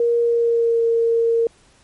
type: tone with pitch glide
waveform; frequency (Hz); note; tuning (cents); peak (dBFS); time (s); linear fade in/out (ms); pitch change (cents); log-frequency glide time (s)
sine; 470.8 to 460.8; A#4 to A#4; +17 to -20; -14; 0-1.47; 2; -37; 0.2-0.84
effects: pink hiss -54 dBFS RMS until 1.83 s + MP3 48 kbps